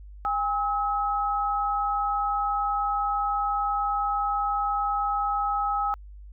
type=tone pair together; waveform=sine; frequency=810.9 / 1285 Hz; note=G#5 / E6; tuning=-42 / -45 cents; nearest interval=minor sixth; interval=797 cents; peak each=-26 dBFS; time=0.25-5.94 s; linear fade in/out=0 ms; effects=added 50 Hz sine -41 dBFS peak until 6.32 s